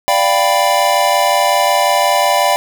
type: chord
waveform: square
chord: G dominant seventh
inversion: second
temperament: equal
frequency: 587.3 / 698.5 / 784 / 987.8 Hz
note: D5 / F5 / G5 / B5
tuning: 0 / 0 / 0 / 0 cents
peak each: -17 dBFS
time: 0.08-2.56 s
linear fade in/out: 0 ms
effects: none